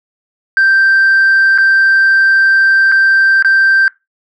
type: tone with dropouts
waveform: sine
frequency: 1568 Hz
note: G6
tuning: in tune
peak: -4 dBFS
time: 0.57-3.88 s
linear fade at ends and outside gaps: 1 ms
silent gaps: 1.578-1.584 / 2.917-2.921 / 3.425-3.447 s
effects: noise-tail reverb RT60 0.2 s tail -21 dB re dry + tanh soft clip ceiling -4 dBFS